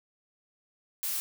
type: noise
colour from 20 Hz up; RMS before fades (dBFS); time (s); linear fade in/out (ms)
blue; -32; 1.03-1.2; 0
effects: none